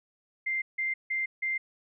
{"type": "tone bursts", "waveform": "sine", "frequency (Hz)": 2093, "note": "C7", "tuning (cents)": 0, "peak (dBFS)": -27, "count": 4, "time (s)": [0.46, 1.58], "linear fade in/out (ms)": 10, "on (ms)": 160, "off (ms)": 160, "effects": []}